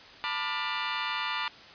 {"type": "chord", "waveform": "20% pulse", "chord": "B half-diminished seventh", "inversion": "third", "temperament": "just", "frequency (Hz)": [889, 987.8, 1185.3, 1422.4], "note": ["A5", "B5", "D6", "F6"], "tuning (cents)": [18, 0, 16, 31], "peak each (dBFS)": [-32, -30, -29, -31], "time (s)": [0.24, 1.48], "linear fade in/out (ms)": 0, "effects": ["white hiss -49 dBFS RMS until 1.74 s", "resampled to 11025 Hz"]}